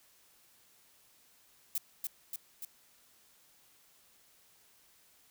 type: noise with echo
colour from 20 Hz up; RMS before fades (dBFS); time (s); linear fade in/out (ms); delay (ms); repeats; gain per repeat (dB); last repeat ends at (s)
violet; -33; 1.75-1.78; 2; 290; 3; -3; 2.65
effects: white hiss -65 dBFS RMS until 5.3 s